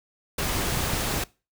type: noise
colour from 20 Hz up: pink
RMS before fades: -27 dBFS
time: 0.38-1.24 s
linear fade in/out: 5 ms
type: clicks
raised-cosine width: 5 ms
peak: -18 dBFS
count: 4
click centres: 0.725 / 0.773 / 0.805 / 0.936 s
effects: noise-tail reverb RT60 0.3 s tail -22 dB re dry